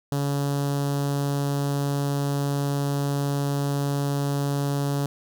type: tone with notch filter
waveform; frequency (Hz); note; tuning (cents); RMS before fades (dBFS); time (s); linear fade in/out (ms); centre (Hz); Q
sawtooth; 141.5; C#3; +36; -25; 0.12-5.06; 0; 2200; 0.9
effects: 10-bit